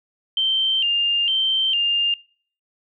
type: tone with vibrato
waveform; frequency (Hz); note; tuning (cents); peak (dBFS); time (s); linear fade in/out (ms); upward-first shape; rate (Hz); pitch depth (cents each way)
sine; 2960; F#7; 0; -17; 0.37-2.14; 2; square; 1.1; 92
effects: noise-tail reverb RT60 0.5 s tail -24 dB re dry